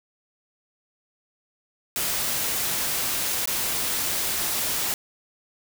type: noise with dropouts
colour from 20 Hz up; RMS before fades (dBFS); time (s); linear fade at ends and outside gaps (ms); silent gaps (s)
white; -26; 1.96-4.94; 1; 3.457-3.474
effects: none